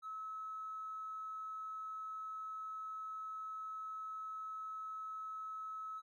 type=tone; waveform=triangle; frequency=1294 Hz; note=E6; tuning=32 cents flat; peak=-38 dBFS; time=0.02-6.02 s; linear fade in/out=50 ms; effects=tanh soft clip ceiling -40 dBFS + MP3 64 kbps